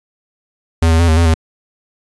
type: tone with pitch steps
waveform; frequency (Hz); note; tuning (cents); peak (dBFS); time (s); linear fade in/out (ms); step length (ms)
square; 82.4 / 81.3 / 85.1 / 79.5 / 84.5 / 80.7; E2 / E2 / F2 / D#2 / E2 / E2; 0 / -23 / -44 / +38 / +43 / -36; -9; 0.82-1.342; 5; 87
effects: resampled to 24000 Hz + 8-bit